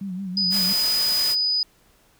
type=tone with vibrato; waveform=sine; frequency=188.9 Hz; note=F#3; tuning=36 cents sharp; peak=-27 dBFS; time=0.01-0.73 s; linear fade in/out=5 ms; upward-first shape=sine; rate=5.9 Hz; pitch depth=86 cents each way
type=tone; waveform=sine; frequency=4974 Hz; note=D#8; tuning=1 cent flat; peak=-19 dBFS; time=0.37-1.63 s; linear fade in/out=2 ms
type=noise; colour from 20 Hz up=white; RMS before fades=-29 dBFS; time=0.5-1.36 s; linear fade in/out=50 ms
effects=pink hiss -59 dBFS RMS until 2.19 s